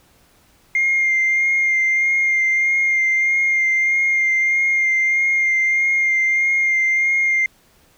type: tone with vibrato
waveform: sine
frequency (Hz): 2114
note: C7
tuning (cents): +17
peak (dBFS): -13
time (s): 0.75-7.46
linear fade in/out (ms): 2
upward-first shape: sine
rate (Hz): 1.6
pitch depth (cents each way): 19
effects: tanh soft clip ceiling -11 dBFS + pink hiss -55 dBFS RMS until 7.97 s